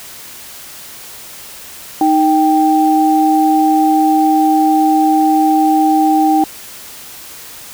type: tone pair together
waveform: sine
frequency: 311.1 / 783.9 Hz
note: D#4 / G5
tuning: 0 / 0 cents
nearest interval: octave + major third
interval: 1600 cents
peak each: -11 dBFS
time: 2.01-6.44 s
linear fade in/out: 2 ms
effects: white hiss -33 dBFS RMS until 7.73 s